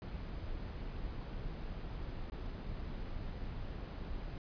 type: noise with dropouts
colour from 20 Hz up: brown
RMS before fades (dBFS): -42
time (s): 0.02-4.38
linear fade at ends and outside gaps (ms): 0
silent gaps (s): 2.299-2.32
effects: resampled to 11025 Hz